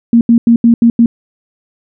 sine tone bursts at uneven times, 233.1 Hz, A#3, in tune, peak -3 dBFS, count 6, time 0.13-0.21 / 0.29-0.38 / 0.47-0.56 / 0.64-0.74 / 0.82-0.9 / 0.99-1.06 s, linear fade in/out 2 ms, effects none

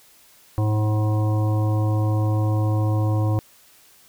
harmonic tone, 106.8 Hz, G#2, 49 cents sharp, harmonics 1 / 3 / 5 / 7 / 9 / 10, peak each -18 / -28 / -32 / -35 / -37 / -38 dBFS, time 0.58-3.39 s, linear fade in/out 0 ms, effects white hiss -53 dBFS RMS until 4.08 s

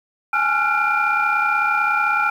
sine tone cluster, 822 / 853 / 1374 / 1450 / 2385 Hz, G#5 / G#5 / F6 / F#6 / D7, -18 / +46 / -29 / -35 / +26 cents, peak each -25 / -25 / -18 / -24 / -23 dBFS, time 0.33-2.3 s, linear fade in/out 5 ms, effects tanh soft clip ceiling -7 dBFS + 8-bit

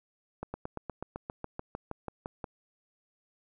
slowing click train, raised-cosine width 1 ms, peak -22 dBFS, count 15, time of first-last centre 0.43-2.442 s, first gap 110 ms, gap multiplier 1.04, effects none

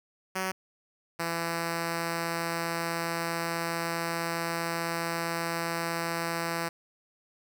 5% pulse tone pair in turn, 188.2 / 167.67 Hz, F#3 / E3, +30 / +30 cents, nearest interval major second, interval 200 cents, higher first, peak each -18 dBFS, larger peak neither, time 0.35-0.52 / 1.19-6.69 s, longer second, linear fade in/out 10 ms, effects none

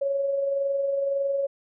sine tone with amplitude modulation, 554.4 Hz, C#5, in tune, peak -21 dBFS, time 0.01-1.47 s, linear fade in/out 10 ms, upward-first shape sine, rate 21.8 Hz, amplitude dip 35%, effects none

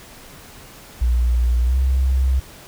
sine tone with pitch glide, 60 to 65.43 Hz, B1 to C2, -49 to +1 cents, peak -14 dBFS, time 1.01-2.4 s, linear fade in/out 10 ms, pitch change +150 cents, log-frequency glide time 1.64-1.77 s, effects pink hiss -42 dBFS RMS until 2.67 s

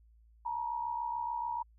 sine tone pair together, 886 / 952.9 Hz, A5 / A#5, +12 / +38 cents, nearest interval minor second, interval 126 cents, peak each -39 / -34 dBFS, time 0.45-1.63 s, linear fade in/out 10 ms, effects added 56 Hz sine -59 dBFS peak until 1.78 s

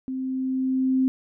sine tone with level ramp, 261.1 Hz, C4, 3 cents flat, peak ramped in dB -27 to -17 dBFS, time 0.08-1.08 s, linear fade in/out 0 ms, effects none

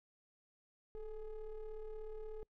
triangle ring-modulated tone, 207.7 Hz, G#3, in tune, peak -38 dBFS, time 0.95-2.43 s, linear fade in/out 0 ms, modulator 226 Hz, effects noise-tail reverb RT60 0.1 s tail -26 dB re dry

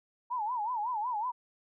sine tone with vibrato, 916 Hz, A#5, 31 cents flat, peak -30 dBFS, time 0.3-1.32 s, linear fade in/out 20 ms, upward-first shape sine, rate 5.4 Hz, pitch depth 180 cents each way, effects none

